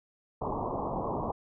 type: low-pass noise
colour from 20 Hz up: white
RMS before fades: -33 dBFS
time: 0.41-1.32 s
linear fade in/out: 10 ms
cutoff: 1100 Hz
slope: 96 dB/octave
effects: none